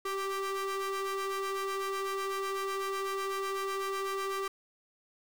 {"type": "ring-modulated tone", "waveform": "45% pulse", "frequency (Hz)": 392, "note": "G4", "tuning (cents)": 0, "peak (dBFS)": -29, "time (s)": [0.05, 4.48], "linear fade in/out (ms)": 5, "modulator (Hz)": 780, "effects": []}